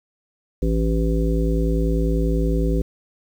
harmonic tone, 55.2 Hz, A1, 6 cents sharp, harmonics 1 / 3 / 5 / 7 / 9, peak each -19 / -24 / -26 / -27 / -29 dBFS, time 0.62-2.82 s, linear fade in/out 5 ms, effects 8-bit

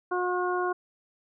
harmonic tone, 360.5 Hz, F#4, 45 cents flat, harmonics 1 / 2 / 3 / 4, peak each -28 / -32 / -31 / -34 dBFS, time 0.11-0.73 s, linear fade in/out 10 ms, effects none

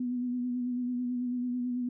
sine tone with vibrato, 246.9 Hz, B3, in tune, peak -29 dBFS, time 0-1.89 s, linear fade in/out 5 ms, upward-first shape sine, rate 9.1 Hz, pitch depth 29 cents each way, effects none

